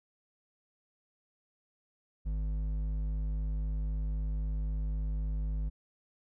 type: tone with hard clipping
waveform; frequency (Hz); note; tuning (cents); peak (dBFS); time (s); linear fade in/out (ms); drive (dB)
sine; 51.91; G#1; 0; -32; 2.25-5.7; 20; 7
effects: none